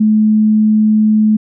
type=tone; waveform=sine; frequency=215.1 Hz; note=A3; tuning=39 cents flat; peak=-7 dBFS; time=0-1.37 s; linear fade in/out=10 ms; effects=none